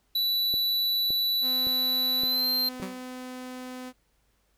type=tone with pitch glide; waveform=square; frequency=3954 to 4151 Hz; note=B7 to C8; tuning=+1 to -15 cents; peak=-24 dBFS; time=0.15-2.69 s; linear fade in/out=5 ms; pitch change=+84 cents; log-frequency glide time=2.2-2.47 s
type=click train; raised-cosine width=2 ms; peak=-25 dBFS; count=5; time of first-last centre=0.54-2.8 s; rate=1.77 Hz
type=tone; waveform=sawtooth; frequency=253.7 Hz; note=B3; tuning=47 cents sharp; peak=-33 dBFS; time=1.41-3.93 s; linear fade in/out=50 ms
type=tone with exponential decay; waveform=sawtooth; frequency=190.2 Hz; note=F#3; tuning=48 cents sharp; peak=-26 dBFS; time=2.82-3.05 s; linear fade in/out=5 ms; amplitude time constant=50 ms
effects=added 50 Hz sine -70 dBFS peak until 4.57 s + pink hiss -71 dBFS RMS until 4.57 s